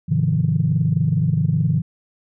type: chord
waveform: sine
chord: F minor seventh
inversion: first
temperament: equal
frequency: 103.83 / 130.81 / 155.56 / 174.61 Hz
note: Ab2 / C3 / Eb3 / F3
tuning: 0 / 0 / 0 / 0 cents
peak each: -23 / -21 / -18 / -23 dBFS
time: 0.08-1.82 s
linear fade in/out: 20 ms
effects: tanh soft clip ceiling -6 dBFS